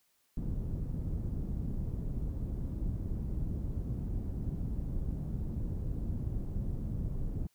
pink low-pass noise, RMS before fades -35 dBFS, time 0.37-7.47 s, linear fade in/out 2 ms, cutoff 190 Hz, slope 12 dB/octave, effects white hiss -73 dBFS RMS until 7.54 s

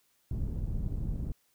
pink low-pass noise, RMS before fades -33 dBFS, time 0.31-1.32 s, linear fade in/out 2 ms, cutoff 160 Hz, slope 12 dB/octave, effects white hiss -71 dBFS RMS until 1.54 s

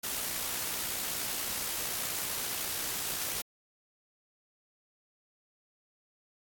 white noise with amplitude modulation, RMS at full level -33 dBFS, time 0.03-3.42 s, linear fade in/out 10 ms, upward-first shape sine, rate 60.9 Hz, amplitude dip 30%, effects AAC 64 kbps

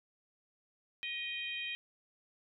harmonic tone with a mistuned harmonic, 631 Hz, D#5, 24 cents sharp, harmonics 3 / 4 / 5 / 6, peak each -46 / -39 / -42 / -48 dBFS, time 1.03-1.75 s, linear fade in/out 0 ms, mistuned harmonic 4, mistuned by -36 cents, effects none

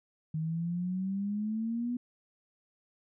sine exponential sweep, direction up, 155.56 to 246.9 Hz, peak -30 dBFS, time 0.34-1.97 s, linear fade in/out 5 ms, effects none

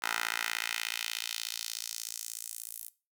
10% pulse tone with high-pass filter sweep, 56.6 Hz, A1, 50 cents sharp, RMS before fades -37 dBFS, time 0.02-2.89 s, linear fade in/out 10 ms, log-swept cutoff 1300 to 11000 Hz, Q 1.4, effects noise-tail reverb RT60 0.3 s tail -18 dB re dry

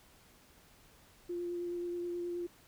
sine tone with vibrato, 349.2 Hz, F4, in tune, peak -35 dBFS, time 1.29-2.47 s, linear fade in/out 10 ms, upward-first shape sine, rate 9.4 Hz, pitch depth 12 cents each way, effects pink hiss -62 dBFS RMS until 2.67 s

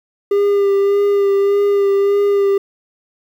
triangle tone with vibrato, 401 Hz, G4, 39 cents sharp, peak -9 dBFS, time 0.31-2.58 s, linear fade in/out 5 ms, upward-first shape sine, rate 1.7 Hz, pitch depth 21 cents each way, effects 8-bit

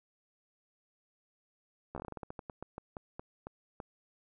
slowing click train, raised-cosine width 1 ms, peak -27 dBFS, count 19, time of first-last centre 1.95-3.802 s, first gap 13 ms, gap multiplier 1.21, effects none

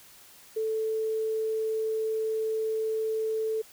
sine tone, 440 Hz, A4, in tune, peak -26 dBFS, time 0.56-3.62 s, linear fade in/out 10 ms, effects white hiss -53 dBFS RMS until 3.72 s

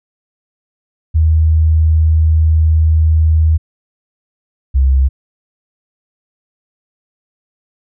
sine tone pair in turn, 79.3 / 66.68 Hz, D#2 / C2, +33 / +33 cents, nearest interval minor third, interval 300 cents, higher first, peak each -7 dBFS, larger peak neither, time 1.14-3.58 / 4.74-5.09 s, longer first, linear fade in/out 20 ms, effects none

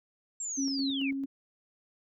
sine linear sweep, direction down, 7580 to 2163 Hz, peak -33 dBFS, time 0.4-1.11 s, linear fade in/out 5 ms
sine tone with tremolo, 272.8 Hz, C#4, 28 cents flat, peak -28 dBFS, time 0.57-1.26 s, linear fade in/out 20 ms, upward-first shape square, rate 4.5 Hz, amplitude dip 30%
effects none

